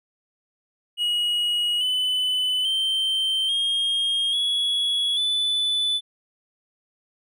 triangle tone with pitch steps, 2900 / 3009 / 3123 / 3240 / 3362 / 3489 Hz, F#7 / F#7 / G7 / G#7 / G#7 / A7, -35 / +28 / -7 / -43 / +20 / -15 cents, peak -19 dBFS, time 0.97-6.01 s, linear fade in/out 50 ms, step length 840 ms, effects none

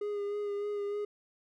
triangle tone with vibrato, 410 Hz, G#4, 22 cents flat, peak -30 dBFS, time 0.01-1.05 s, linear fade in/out 5 ms, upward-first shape sine, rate 3.3 Hz, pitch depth 22 cents each way, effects none

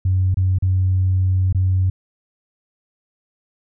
sine tone with dropouts, 93.2 Hz, F#2, 13 cents sharp, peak -13 dBFS, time 0.05-1.9 s, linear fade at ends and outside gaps 5 ms, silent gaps 0.344-0.37 / 0.586-0.623 / 1.527-1.547 s, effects tanh soft clip ceiling -9 dBFS

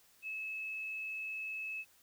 sine tone, 2595 Hz, E7, 28 cents flat, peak -38 dBFS, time 0.22-1.85 s, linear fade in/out 50 ms, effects white hiss -66 dBFS RMS until 2.02 s

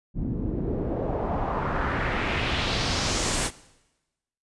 pink noise with low-pass filter sweep, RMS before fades -27 dBFS, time 0.14-3.51 s, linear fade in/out 50 ms, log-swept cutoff 210 to 9800 Hz, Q 1.9, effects noise-tail reverb RT60 1.0 s tail -19 dB re dry + resampled to 24000 Hz

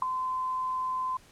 sine tone with ADSR envelope, 1028 Hz, C6, 31 cents flat, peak -18 dBFS, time 0.02-1.17 s, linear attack 4 ms, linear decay 3 ms, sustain -10 dB, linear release 4 ms, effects pink hiss -57 dBFS RMS until 1.31 s + low-pass 11000 Hz 12 dB/octave

